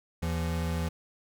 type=tone pair together; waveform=square; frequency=81 / 168.2 Hz; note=E2 / E3; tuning=-30 / +35 cents; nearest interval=octave + minor second; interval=1265 cents; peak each=-31 / -33 dBFS; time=0.22-0.89 s; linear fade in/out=10 ms; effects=none